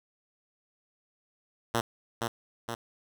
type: tone with echo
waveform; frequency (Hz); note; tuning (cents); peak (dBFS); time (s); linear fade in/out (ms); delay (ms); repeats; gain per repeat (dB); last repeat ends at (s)
5% pulse; 116.54; A#2; 0; -14; 1.74-1.81; 5; 470; 2; -4; 2.75
effects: none